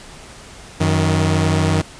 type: tone pair together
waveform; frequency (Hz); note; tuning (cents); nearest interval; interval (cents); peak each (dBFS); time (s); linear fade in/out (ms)
sawtooth; 92.5 / 157.26; F#2 / D#3; 0 / +19; major sixth; 919; -13; 0.8-1.82; 10
effects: pink hiss -39 dBFS RMS until 1.99 s + resampled to 22050 Hz